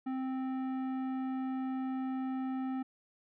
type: tone with tanh clipping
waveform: sine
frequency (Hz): 261.6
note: C4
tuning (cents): 0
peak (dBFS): -35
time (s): 0.06-2.83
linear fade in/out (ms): 10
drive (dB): 13
effects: none